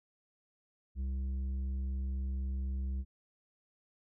sine tone with tanh clipping, 66 Hz, C2, 16 cents sharp, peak -34 dBFS, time 0.95-3.05 s, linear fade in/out 50 ms, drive 7 dB, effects none

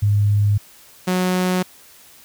sine / sawtooth tone pair in turn, 102.9 / 183.02 Hz, G#2 / F#3, -16 / -19 cents, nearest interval minor seventh, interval 997 cents, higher second, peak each -13 / -13 dBFS, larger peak neither, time 0.02-0.58 / 1.07-1.63 s, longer neither, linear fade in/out 10 ms, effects white hiss -47 dBFS RMS until 2.24 s

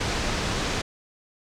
pink low-pass noise, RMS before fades -27 dBFS, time 0-0.82 s, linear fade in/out 10 ms, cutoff 6900 Hz, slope 24 dB/octave, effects none

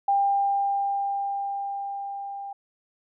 sine tone with level ramp, 797 Hz, G5, 28 cents sharp, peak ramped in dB -18 to -33 dBFS, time 0.08-2.53 s, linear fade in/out 5 ms, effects none

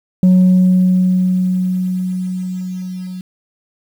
sine tone with level ramp, 183.9 Hz, F#3, 10 cents flat, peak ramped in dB -3 to -24 dBFS, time 0.23-3.21 s, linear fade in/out 2 ms, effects tanh soft clip ceiling -5 dBFS + 7-bit

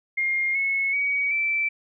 sine tone with pitch steps, 2125 / 2191 / 2259 / 2329 Hz, C7 / C#7 / C#7 / D7, +26 / -21 / +32 / -15 cents, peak -21 dBFS, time 0.17-1.69 s, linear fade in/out 10 ms, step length 380 ms, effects none

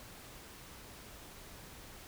silence, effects pink hiss -52 dBFS RMS until 2.07 s

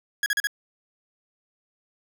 40% pulse tone bursts, 1660 Hz, G#6, 1 cent flat, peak -20 dBFS, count 4, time 0.23-0.471 s, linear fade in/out 2 ms, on 31 ms, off 39 ms, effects none

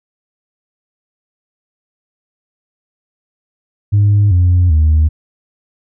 sine tone with pitch steps, 102.5 / 89.23 / 77.68 Hz, G#2 / F2 / D#2, -22 / +38 / -2 cents, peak -5 dBFS, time 3.92-5.09 s, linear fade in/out 20 ms, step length 390 ms, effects tanh soft clip ceiling -5 dBFS

